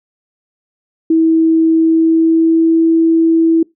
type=tone with pitch glide; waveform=sine; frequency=324 to 327.6 Hz; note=E4 to E4; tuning=-30 to -11 cents; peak=-7 dBFS; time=1.1-3.63 s; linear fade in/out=5 ms; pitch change=+19 cents; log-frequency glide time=1.74-2.82 s; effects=noise-tail reverb RT60 0.2 s tail -24 dB re dry